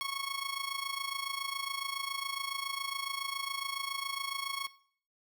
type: tone with amplitude modulation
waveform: 15% pulse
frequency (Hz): 1100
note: C#6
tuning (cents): -14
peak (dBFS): -25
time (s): 0.01-4.67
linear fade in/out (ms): 0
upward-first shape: sine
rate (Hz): 27.2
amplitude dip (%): 75
effects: noise-tail reverb RT60 0.5 s tail -17 dB re dry